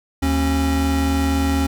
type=tone pair together; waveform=square; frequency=76.4 / 272.3 Hz; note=D#2 / C#4; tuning=-31 / -31 cents; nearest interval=octave + minor seventh; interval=2200 cents; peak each=-20 dBFS; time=0.22-1.67 s; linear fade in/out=10 ms; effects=none